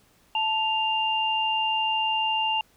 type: tone pair together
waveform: sine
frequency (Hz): 880 / 2794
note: A5 / F7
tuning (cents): 0 / 0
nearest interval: octave + minor sixth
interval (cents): 2000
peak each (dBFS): -25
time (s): 0.35-2.61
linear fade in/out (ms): 2
effects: pink hiss -61 dBFS RMS until 2.76 s